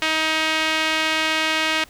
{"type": "tone with band-pass filter", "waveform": "sawtooth", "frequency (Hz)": 315.8, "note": "D#4", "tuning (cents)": 26, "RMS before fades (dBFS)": -21, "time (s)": [0.02, 1.84], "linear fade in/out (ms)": 2, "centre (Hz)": 2600, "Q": 1.4, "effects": ["pink hiss -49 dBFS RMS until 1.89 s"]}